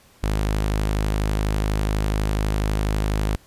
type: tone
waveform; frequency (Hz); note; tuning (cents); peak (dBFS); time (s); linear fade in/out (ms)
sawtooth; 52.1; G#1; +6; -16; 0.23-3.36; 5
effects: pink hiss -54 dBFS RMS until 3.46 s + resampled to 32000 Hz